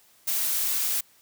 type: noise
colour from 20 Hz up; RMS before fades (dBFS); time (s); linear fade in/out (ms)
blue; -26; 0.27-1.01; 10
effects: white hiss -59 dBFS RMS until 1.21 s